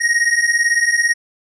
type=beating tone pair; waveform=square; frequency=1864.7 / 1882.7 Hz; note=A#6 / A#6; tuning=0 / +17 cents; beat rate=18 Hz; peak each=-18 / -16 dBFS; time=0-1.14 s; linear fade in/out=20 ms; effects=resampled to 22050 Hz